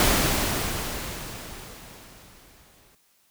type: noise with exponential decay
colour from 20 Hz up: pink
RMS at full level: -19 dBFS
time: 0-2.95 s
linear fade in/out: 1 ms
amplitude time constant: 640 ms
effects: white hiss -64 dBFS RMS until 3.3 s